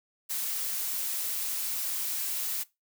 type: noise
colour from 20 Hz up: blue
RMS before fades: -32 dBFS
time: 0.29-2.64 s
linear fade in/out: 20 ms
effects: noise-tail reverb RT60 0.2 s tail -19 dB re dry